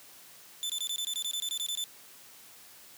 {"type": "tone bursts", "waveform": "sawtooth", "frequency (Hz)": 3520, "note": "A7", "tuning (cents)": 0, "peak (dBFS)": -28, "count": 14, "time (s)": [0.63, 1.84], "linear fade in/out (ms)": 0, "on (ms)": 66, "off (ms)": 22, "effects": ["white hiss -53 dBFS RMS until 2.97 s", "high-pass 100 Hz 12 dB/octave"]}